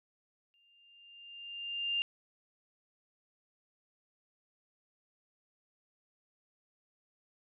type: tone with exponential growth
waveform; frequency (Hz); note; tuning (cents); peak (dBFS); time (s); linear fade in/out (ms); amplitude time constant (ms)
sine; 2798; F7; +3; -28; 0.54-2.02; 0; 320
effects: none